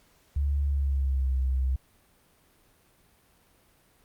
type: tone with pitch glide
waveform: sine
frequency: 71 to 65.11 Hz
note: C#2 to C2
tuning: +42 to -8 cents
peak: -23 dBFS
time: 0.36-1.76 s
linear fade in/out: 5 ms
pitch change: -150 cents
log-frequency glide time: 0.65-1.34 s
effects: pink hiss -63 dBFS RMS until 4.04 s + Opus 48 kbps

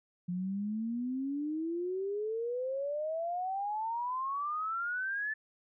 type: exponential sweep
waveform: sine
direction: up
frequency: 174.61 to 1760 Hz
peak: -32 dBFS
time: 0.28-5.34 s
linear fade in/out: 10 ms
effects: none

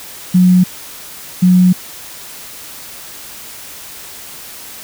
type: tone pair in turn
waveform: sine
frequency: 181.8 / 181.8 Hz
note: F#3 / F#3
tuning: -30 / -30 cents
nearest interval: unison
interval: 0 cents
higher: neither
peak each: -5 dBFS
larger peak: neither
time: 0.34-0.64 / 1.42-1.73 s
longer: second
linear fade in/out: 10 ms
effects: white hiss -32 dBFS RMS until 4.83 s

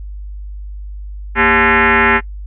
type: tone with frequency modulation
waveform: sine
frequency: 232.7 Hz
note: A#3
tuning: 3 cents flat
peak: -8 dBFS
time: 1.35-2.21 s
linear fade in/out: 50 ms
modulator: 316 Hz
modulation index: 6.7
effects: noise-tail reverb RT60 0.1 s tail -23 dB re dry + added 50 Hz sine -25 dBFS peak until 2.46 s

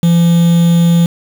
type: tone with quantisation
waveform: triangle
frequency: 169.9 Hz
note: F3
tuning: 47 cents flat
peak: -4 dBFS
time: 0.03-1.06 s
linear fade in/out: 2 ms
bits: 4
effects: none

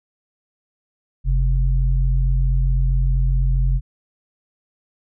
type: tone pair together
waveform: sine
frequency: 46.25 / 130.81 Hz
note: F#1 / C3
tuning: 0 / 0 cents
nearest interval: octave + tritone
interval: 1800 cents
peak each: -15 / -22 dBFS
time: 1.24-3.81 s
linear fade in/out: 50 ms
effects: none

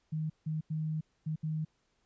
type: tone bursts at uneven times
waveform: sine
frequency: 156.2 Hz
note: D#3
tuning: 7 cents sharp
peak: -31 dBFS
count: 5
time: 0.12-0.3 / 0.46-0.61 / 0.7-1.01 / 1.26-1.36 / 1.43-1.65 s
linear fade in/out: 10 ms
effects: pink hiss -75 dBFS RMS until 2.05 s + resampled to 16000 Hz

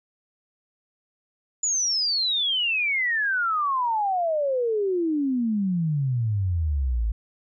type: exponential sweep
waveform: sine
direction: down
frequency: 7040 to 51.91 Hz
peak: -21 dBFS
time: 1.63-7.12 s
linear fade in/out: 5 ms
effects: none

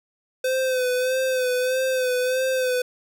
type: tone with vibrato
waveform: square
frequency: 511 Hz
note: C5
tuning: 41 cents flat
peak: -21 dBFS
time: 0.44-2.82 s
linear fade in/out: 5 ms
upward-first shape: sine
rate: 1.6 Hz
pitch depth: 40 cents each way
effects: none

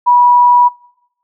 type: tone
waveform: sine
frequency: 974 Hz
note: B5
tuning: 24 cents flat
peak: -5 dBFS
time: 0.06-0.69 s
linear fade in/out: 20 ms
effects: noise-tail reverb RT60 0.9 s tail -25 dB re dry

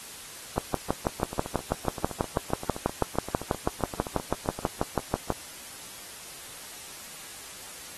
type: two click trains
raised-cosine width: 1 ms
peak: -21 / -10 dBFS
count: 27 / 30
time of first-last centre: 1.2-4.59 / 0.58-5.303 s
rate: 7.67 / 6.14 Hz
effects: white hiss -43 dBFS RMS until 7.97 s + AAC 32 kbps

